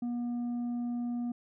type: tone with tanh clipping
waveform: sine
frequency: 240.5 Hz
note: B3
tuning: 46 cents flat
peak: -32 dBFS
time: 0.02-1.32 s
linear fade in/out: 5 ms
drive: 4 dB
effects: none